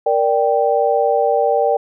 sine chord, G minor, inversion first, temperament equal, 466.2 / 587.3 / 784 Hz, Bb4 / D5 / G5, 0 / 0 / 0 cents, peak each -17 dBFS, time 0.06-1.77 s, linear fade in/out 5 ms, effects none

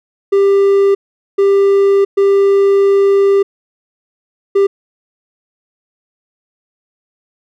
triangle tone bursts at uneven times, 396.1 Hz, G4, 18 cents sharp, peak -5 dBFS, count 4, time 0.32-0.95 / 1.38-2.05 / 2.17-3.43 / 4.55-4.67 s, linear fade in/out 10 ms, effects none

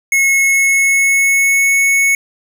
square tone with pitch glide, 2180 to 2207 Hz, C#7 to C#7, -29 to -8 cents, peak -10 dBFS, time 0.12-2.15 s, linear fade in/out 2 ms, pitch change +21 cents, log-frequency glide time 0.29-1.74 s, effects none

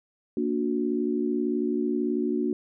sine chord, Bb augmented, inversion none, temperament just, 233.1 / 291.4 / 364.2 Hz, Bb3 / D4 / F#4, 0 / -13 / -27 cents, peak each -28 dBFS, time 0.37-2.53 s, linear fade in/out 2 ms, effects none

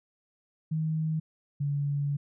sine tone pair in turn, 157.8 / 143.02 Hz, D#3 / D3, +25 / -46 cents, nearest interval major second, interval 171 cents, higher first, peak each -26 dBFS, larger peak neither, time 0.71-1.2 / 1.6-2.17 s, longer second, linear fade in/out 10 ms, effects none

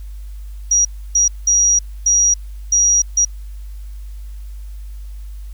sine tone bursts at uneven times, 5750 Hz, F8, 50 cents sharp, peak -10 dBFS, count 6, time 0.71-0.85 / 1.15-1.28 / 1.47-1.79 / 2.06-2.34 / 2.72-3.02 / 3.17-3.25 s, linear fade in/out 5 ms, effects added 50 Hz sine -28 dBFS peak until 5.53 s + white hiss -53 dBFS RMS until 5.53 s

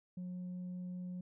sine tone, 180.5 Hz, F#3, 43 cents flat, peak -38 dBFS, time 0.17-1.21 s, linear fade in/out 5 ms, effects tanh soft clip ceiling -39 dBFS

